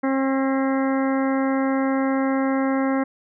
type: harmonic tone with a mistuned harmonic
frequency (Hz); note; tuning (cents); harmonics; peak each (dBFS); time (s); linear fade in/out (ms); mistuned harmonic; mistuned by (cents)
268.5; C4; +45; 1 / 2 / 3 / 4 / 5 / 6 / 7 / 8; -20 / -26 / -30 / -32 / -34 / -36 / -37 / -38; 0.03-3.04; 10; 8; -60
effects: none